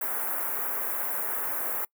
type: band-stop noise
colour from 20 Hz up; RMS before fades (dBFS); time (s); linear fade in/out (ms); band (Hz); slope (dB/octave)
white; -30; 0.01-1.85; 5; 1700 to 12000; 24
effects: noise-tail reverb RT60 0.1 s tail -25 dB re dry + high-pass 400 Hz 12 dB/octave